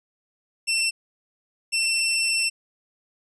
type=tone pair in turn; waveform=20% pulse; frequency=2693 / 2693 Hz; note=E7 / E7; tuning=+36 / +36 cents; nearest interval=unison; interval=0 cents; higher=neither; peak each=-16 / -16 dBFS; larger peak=neither; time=0.67-0.91 / 1.72-2.5 s; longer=second; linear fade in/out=20 ms; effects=resampled to 24000 Hz